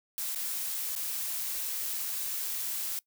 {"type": "noise with dropouts", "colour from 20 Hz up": "blue", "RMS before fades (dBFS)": -34, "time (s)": [0.18, 2.99], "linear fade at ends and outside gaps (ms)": 0, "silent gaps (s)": [[0.347, 0.359], [0.952, 0.962]], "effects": ["noise-tail reverb RT60 0.1 s tail -22 dB re dry"]}